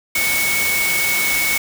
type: tone in noise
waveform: sine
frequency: 2217 Hz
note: C#7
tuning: in tune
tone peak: -18 dBFS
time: 0.15-1.58 s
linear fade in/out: 5 ms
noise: white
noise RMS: -21 dBFS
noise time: 0.15-1.58 s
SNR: 0 dB
effects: none